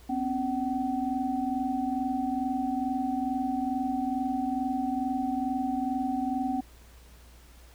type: tone cluster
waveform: sine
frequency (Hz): 251.6 / 273.9 / 758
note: B3 / C#4 / F#5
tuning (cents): +32 / -21 / +42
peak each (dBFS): -31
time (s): 0.09-6.61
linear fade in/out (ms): 10
effects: added 60 Hz sine -51 dBFS peak until 7.74 s + pink hiss -57 dBFS RMS until 7.74 s